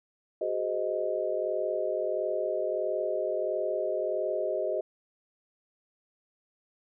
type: chord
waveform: sine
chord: Ab dominant seventh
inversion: third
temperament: just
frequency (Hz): 373.8 / 415.3 / 519.1 / 623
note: Gb4 / Ab4 / C5 / Eb5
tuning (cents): +18 / 0 / -14 / +2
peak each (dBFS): -34 / -35 / -34 / -30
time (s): 0.41-4.81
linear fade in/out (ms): 5
effects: none